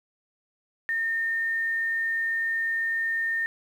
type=tone with quantisation; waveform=sine; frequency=1822 Hz; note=A#6; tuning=40 cents flat; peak=-24 dBFS; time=0.89-3.46 s; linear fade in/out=0 ms; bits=9; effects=none